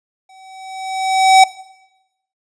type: tone with exponential growth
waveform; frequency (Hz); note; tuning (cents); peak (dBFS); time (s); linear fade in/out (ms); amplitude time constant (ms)
square; 762; G5; -49; -4; 0.29-1.44; 5; 250
effects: noise-tail reverb RT60 0.9 s tail -19 dB re dry + resampled to 22050 Hz